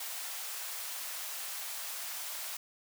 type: high-pass noise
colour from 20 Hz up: white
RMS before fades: -40 dBFS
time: 0-2.57 s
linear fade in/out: 5 ms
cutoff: 600 Hz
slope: 24 dB/octave
effects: none